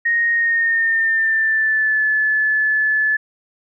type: tone with pitch glide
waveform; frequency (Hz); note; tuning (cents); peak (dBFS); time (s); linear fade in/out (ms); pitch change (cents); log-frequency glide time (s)
sine; 1864.7 to 1729.8; A#6 to A6; 0 to -30; -14; 0.05-3.17; 10; -130; 0.33-2.04
effects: none